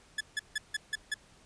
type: tone bursts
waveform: sawtooth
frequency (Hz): 1718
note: A6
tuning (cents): -42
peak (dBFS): -26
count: 6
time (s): 0.18-1.142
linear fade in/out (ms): 5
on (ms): 27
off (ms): 160
effects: pink hiss -60 dBFS RMS until 1.45 s + resampled to 22050 Hz